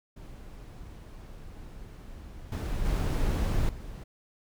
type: noise with level steps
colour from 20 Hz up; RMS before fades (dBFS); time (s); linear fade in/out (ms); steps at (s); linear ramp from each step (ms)
brown; -44 / -31 / -27 / -41; 0.16-4.04; 10; 2.52 / 2.85 / 3.69; 2
effects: none